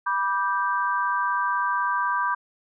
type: chord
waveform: sine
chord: G major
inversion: first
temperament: just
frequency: 980 / 1176 / 1568 Hz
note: B5 / D6 / G6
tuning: -14 / +2 / 0 cents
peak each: -25 / -26 / -27 dBFS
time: 0.06-2.35 s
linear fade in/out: 10 ms
effects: none